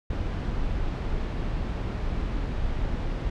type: noise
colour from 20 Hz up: brown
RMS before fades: -28 dBFS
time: 0.1-3.3 s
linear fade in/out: 5 ms
effects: low-pass 4000 Hz 12 dB/octave